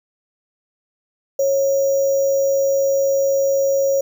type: tone with sample-and-hold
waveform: sine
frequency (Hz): 548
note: C#5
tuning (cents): -20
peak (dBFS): -14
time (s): 1.39-4.01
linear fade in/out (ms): 5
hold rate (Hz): 6300
effects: none